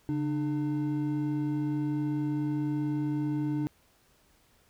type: tone pair together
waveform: triangle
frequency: 141.7 / 300.4 Hz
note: C#3 / D4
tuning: +38 / +39 cents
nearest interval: octave + minor second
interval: 1301 cents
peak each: -30 / -27 dBFS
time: 0.09-3.67 s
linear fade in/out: 0 ms
effects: pink hiss -65 dBFS RMS until 4.69 s